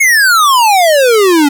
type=exponential sweep; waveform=square; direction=down; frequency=2217 to 277.2 Hz; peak=-6 dBFS; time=0-1.49 s; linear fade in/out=10 ms; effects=none